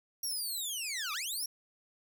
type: linear two-way sweep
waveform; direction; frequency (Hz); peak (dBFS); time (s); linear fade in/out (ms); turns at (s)
15% pulse; down then up; 5710 to 1138 to 5710; -28; 0.23-1.46; 5; 1.13
effects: none